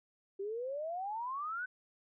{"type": "exponential sweep", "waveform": "sine", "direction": "up", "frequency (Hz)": [383.3, 1532], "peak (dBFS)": -36, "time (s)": [0.39, 1.66], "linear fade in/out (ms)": 10, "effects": []}